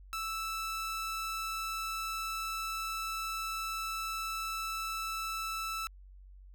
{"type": "tone", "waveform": "sawtooth", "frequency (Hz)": 1318.5, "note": "E6", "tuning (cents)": 0, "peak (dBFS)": -31, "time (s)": [0.13, 5.87], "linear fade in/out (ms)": 0, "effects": ["added 47 Hz sine -50 dBFS peak until 6.54 s"]}